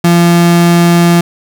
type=tone; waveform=35% pulse; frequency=171.6 Hz; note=F3; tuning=30 cents flat; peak=-3 dBFS; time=0.04-1.21 s; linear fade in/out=5 ms; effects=none